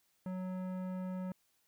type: tone with tanh clipping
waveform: sine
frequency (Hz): 184.9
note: F#3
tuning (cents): -1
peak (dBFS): -39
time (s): 0.26-1.32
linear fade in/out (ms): 2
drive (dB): 15
effects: white hiss -75 dBFS RMS until 1.67 s